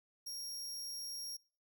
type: tone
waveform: sawtooth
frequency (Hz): 5588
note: F8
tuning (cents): 0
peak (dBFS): -39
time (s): 0.26-1.37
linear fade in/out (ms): 10
effects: noise-tail reverb RT60 0.4 s tail -25 dB re dry